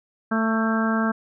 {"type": "harmonic tone with a mistuned harmonic", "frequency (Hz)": 222.4, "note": "A3", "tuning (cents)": 19, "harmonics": [1, 2, 3, 4, 5, 6, 7], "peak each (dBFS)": [-21, -32, -30, -33, -31, -29, -29], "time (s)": [0.31, 1.12], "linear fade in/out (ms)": 10, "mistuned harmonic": 7, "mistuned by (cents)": 29, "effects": []}